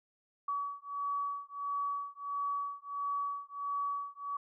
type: beating tone pair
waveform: sine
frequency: 1136 / 1137.5 Hz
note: C#6 / C#6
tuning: +42 / +44 cents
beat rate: 1.5 Hz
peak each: -37 / -37 dBFS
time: 0.48-4.37 s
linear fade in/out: 5 ms
effects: none